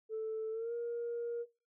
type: tone with pitch glide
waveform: sine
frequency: 440 to 471.6 Hz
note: A4 to A#4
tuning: 0 to +20 cents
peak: -34 dBFS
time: 0.09-1.46 s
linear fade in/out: 50 ms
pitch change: +120 cents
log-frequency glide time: 0.51-0.73 s
effects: noise-tail reverb RT60 0.3 s tail -21 dB re dry + tanh soft clip ceiling -32 dBFS